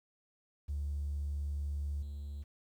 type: tone with level steps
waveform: triangle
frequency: 72.1 Hz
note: D2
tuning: 31 cents flat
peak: -30 / -37 dBFS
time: 0.68-2.44 s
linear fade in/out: 20 ms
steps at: 2.02 s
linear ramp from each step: 5 ms
effects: tanh soft clip ceiling -31 dBFS + 11-bit